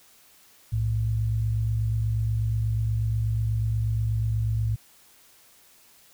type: tone pair together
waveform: sine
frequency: 61.74 / 110 Hz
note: B1 / A2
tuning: 0 / 0 cents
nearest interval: minor seventh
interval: 1000 cents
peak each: -29 / -23 dBFS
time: 0.72-4.76 s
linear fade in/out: 10 ms
effects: white hiss -56 dBFS RMS until 6.13 s